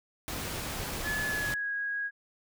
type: noise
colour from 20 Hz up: pink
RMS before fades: -36 dBFS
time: 0.28-1.54 s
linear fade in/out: 0 ms
type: tone with pitch glide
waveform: sine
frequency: 1715 to 1648.9 Hz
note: A6 to G#6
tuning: -45 to -13 cents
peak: -30 dBFS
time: 1.03-2.11 s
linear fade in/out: 50 ms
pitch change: -68 cents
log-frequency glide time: 1.29-1.66 s
effects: none